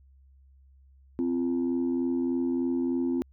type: tone pair together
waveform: sine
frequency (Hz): 260 / 343.3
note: C4 / F4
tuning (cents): -11 / -30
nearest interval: perfect fourth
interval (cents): 481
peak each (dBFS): -25 / -28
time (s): 1.19-3.22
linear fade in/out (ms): 0
effects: tanh soft clip ceiling -20 dBFS + added 67 Hz sine -54 dBFS peak until 3.32 s